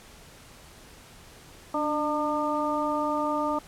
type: harmonic tone with a mistuned harmonic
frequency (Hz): 301.5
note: D4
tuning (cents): +46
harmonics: 1 / 2 / 3 / 4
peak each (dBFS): -30 / -30 / -30 / -30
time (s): 1.74-3.59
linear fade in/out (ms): 5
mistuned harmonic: 1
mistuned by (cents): -47
effects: pink hiss -50 dBFS RMS until 3.67 s + low-pass 12000 Hz 12 dB/octave